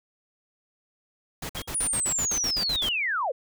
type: noise bursts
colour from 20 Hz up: pink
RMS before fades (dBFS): -34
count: 12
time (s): 1.42-2.891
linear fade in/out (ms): 5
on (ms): 74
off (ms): 53
type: tone with exponential decay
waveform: triangle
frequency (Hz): 3255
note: G#7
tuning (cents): -36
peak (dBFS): -30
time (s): 1.57-1.71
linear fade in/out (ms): 1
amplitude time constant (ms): 29
type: linear sweep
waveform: sine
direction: down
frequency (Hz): 9860 to 453.1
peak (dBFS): -24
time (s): 1.74-3.32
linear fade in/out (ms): 10
effects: none